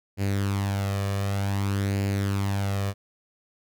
sawtooth tone with flanger, 99.2 Hz, G2, 21 cents sharp, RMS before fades -26 dBFS, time 0.17-2.94 s, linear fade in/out 50 ms, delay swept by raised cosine 0.42 to 1.72 ms, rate 0.54 Hz, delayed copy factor +0.55, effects none

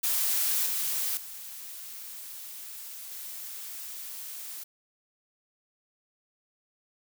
blue noise with level steps, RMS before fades -27 / -30 / -42 / -40 dBFS, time 0.03-4.64 s, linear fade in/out 10 ms, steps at 0.66 / 1.17 / 3.11 s, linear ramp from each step 2 ms, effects none

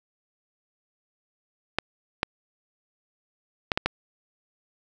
clicks, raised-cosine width 0.3 ms, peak -6 dBFS, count 5, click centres 1.786 / 2.231 / 3.718 / 3.775 / 3.86 s, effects none

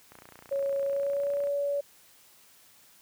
click train, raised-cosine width 0.5 ms, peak -33 dBFS, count 41, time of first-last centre 0.12-1.471 s, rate 29.6 Hz
sine tone with pitch glide, 554.4 to 568.7 Hz, C#5 to C#5, 0 to +44 cents, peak -26 dBFS, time 0.51-1.81 s, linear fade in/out 10 ms, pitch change +44 cents, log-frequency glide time 0.83-1.35 s
effects white hiss -58 dBFS RMS until 3.01 s + high-pass 60 Hz 12 dB/octave

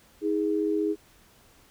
sine tone pair together, 317.8 / 413.1 Hz, D#4 / G#4, +37 / -9 cents, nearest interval perfect fourth, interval 454 cents, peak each -26 dBFS, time 0.21-0.96 s, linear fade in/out 50 ms, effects pink hiss -58 dBFS RMS until 1.7 s

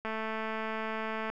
click train, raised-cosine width 0.5 ms, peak -21 dBFS, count 276, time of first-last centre 0.05-1.3 s, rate 220 Hz, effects none

